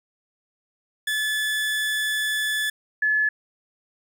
30% pulse / sine tone pair in turn, 1728 / 1717.1 Hz, A6 / A6, -32 / -43 cents, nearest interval unison, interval 11 cents, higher first, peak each -20 / -18 dBFS, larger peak second, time 1.07-2.7 / 3.02-3.29 s, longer first, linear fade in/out 5 ms, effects 10-bit

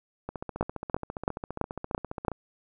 two click trains, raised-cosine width 1 ms, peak -10 / -20 dBFS, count 6 / 31, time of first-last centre 0.61-2.282 / 0.29-2.317 s, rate 2.99 / 14.8 Hz, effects none

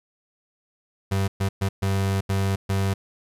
35% pulse tone bursts at uneven times, 97.3 Hz, G2, 12 cents flat, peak -19 dBFS, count 6, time 1.11-1.28 / 1.4-1.49 / 1.61-1.69 / 1.82-2.21 / 2.29-2.56 / 2.69-2.94 s, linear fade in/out 10 ms, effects resampled to 32000 Hz + 10-bit

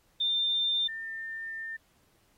sine tone pair in turn, 3596 / 1801.2 Hz, A7 / A6, +37 / +40 cents, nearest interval octave, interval 1197 cents, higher first, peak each -25 / -35 dBFS, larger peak first, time 0.2-0.88 / 0.88-1.77 s, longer second, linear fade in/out 10 ms, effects pink hiss -68 dBFS RMS until 2.37 s + AAC 48 kbps

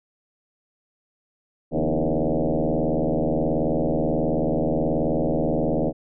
sine tone with frequency modulation, 146.83 Hz, D3, in tune, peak -19 dBFS, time 1.71-5.93 s, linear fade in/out 50 ms, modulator 78.6 Hz, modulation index 6.5, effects none

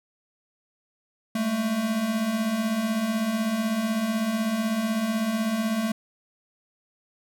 square beating tone pair, 206.5 / 222.5 Hz, G#3 / A3, -10 / +20 cents, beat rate 16 Hz, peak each -32 / -25 dBFS, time 1.35-5.92 s, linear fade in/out 5 ms, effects none

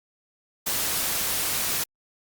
white noise, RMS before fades -26 dBFS, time 0.66-1.84 s, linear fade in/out 10 ms, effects Opus 48 kbps

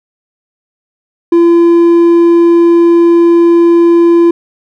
sine tone with hard clipping, 340 Hz, F4, 46 cents flat, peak -4 dBFS, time 1.32-4.31 s, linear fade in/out 5 ms, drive 3 dB, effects none

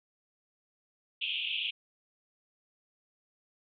white band-pass noise, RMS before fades -34 dBFS, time 1.21-1.71 s, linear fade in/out 10 ms, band 2500 to 3400 Hz, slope 96 dB/octave, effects none

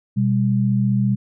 sine tone pair together, 124.98 / 200 Hz, B2 / G3, +21 / +35 cents, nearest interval minor sixth, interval 814 cents, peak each -18 dBFS, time 0.16-1.16 s, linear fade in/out 20 ms, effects none

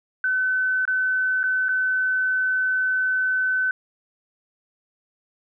sine tone with dropouts, 1516 Hz, F#6, 42 cents sharp, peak -19 dBFS, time 0.24-3.71 s, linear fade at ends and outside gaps 2 ms, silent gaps 0.853-0.877 / 1.432-1.438 / 1.685-1.69 s, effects none

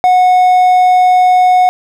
triangle tone, 732 Hz, F#5, 19 cents flat, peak -3 dBFS, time 0.04-1.69 s, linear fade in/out 0 ms, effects none

